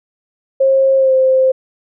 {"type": "tone with pitch glide", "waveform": "sine", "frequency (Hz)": [536, 523.2], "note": ["C5", "C5"], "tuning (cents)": [42, 0], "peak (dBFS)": -8, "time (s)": [0.6, 1.52], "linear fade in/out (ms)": 10, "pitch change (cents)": -42, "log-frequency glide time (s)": [0.97, 1.14], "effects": []}